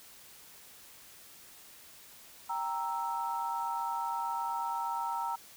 sine chord, E diminished, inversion first, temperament equal, 784 / 932.3 / 1318.5 Hz, G5 / Bb5 / E6, 0 / 0 / 0 cents, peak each -39 / -33 / -39 dBFS, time 2.49-5.36 s, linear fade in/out 10 ms, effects white hiss -54 dBFS RMS until 5.56 s

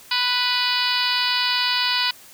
harmonic tone, 493.9 Hz, B4, in tune, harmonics 2 / 3 / 4 / 5 / 6 / 7 / 8 / 9 / 10, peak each -27 / -28 / -30 / -28 / -26 / -31 / -26 / -26 / -28 dBFS, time 0.11-2.11 s, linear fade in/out 5 ms, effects white hiss -46 dBFS RMS until 2.33 s

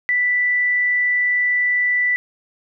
sine tone, 1975.5 Hz, B6, in tune, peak -15 dBFS, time 0.09-2.16 s, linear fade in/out 0 ms, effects none

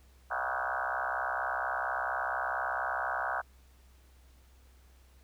sine tone with frequency modulation, 1113 Hz, C#6, 7 cents sharp, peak -30 dBFS, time 0.3-3.42 s, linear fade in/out 20 ms, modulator 64.3 Hz, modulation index 7.3, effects added 64 Hz sine -57 dBFS peak until 5.23 s + pink hiss -66 dBFS RMS until 5.23 s

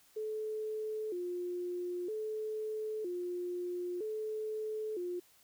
sine tone with vibrato, 392 Hz, G4, in tune, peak -35 dBFS, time 0.16-5.2 s, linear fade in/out 10 ms, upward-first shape square, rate 0.52 Hz, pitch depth 170 cents each way, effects white hiss -65 dBFS RMS until 5.43 s

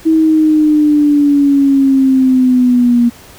sine linear sweep, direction down, 322 to 236.5 Hz, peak -6 dBFS, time 0.05-3.1 s, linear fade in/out 20 ms, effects pink hiss -38 dBFS RMS until 3.38 s

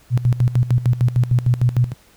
sine tone with tremolo, 122.5 Hz, B2, 14 cents flat, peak -11 dBFS, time 0.1-1.94 s, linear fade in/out 50 ms, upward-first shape square, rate 6.6 Hz, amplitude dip 80%, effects pink hiss -52 dBFS RMS until 2.16 s

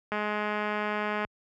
click train, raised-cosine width 0.5 ms, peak -16 dBFS, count 238, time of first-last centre 0.12-1.249 s, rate 210 Hz, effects high-pass 60 Hz 12 dB/octave

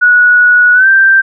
sine tone with pitch glide, 1464 to 1569.1 Hz, F#6 to G6, -19 to +1 cents, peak -3 dBFS, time 0.01-1.22 s, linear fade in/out 20 ms, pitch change +120 cents, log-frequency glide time 0.74-0.87 s, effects none

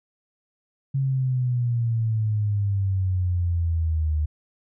sine exponential sweep, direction down, 137.2 to 75.3 Hz, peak -20 dBFS, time 0.94-4.26 s, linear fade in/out 10 ms, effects none

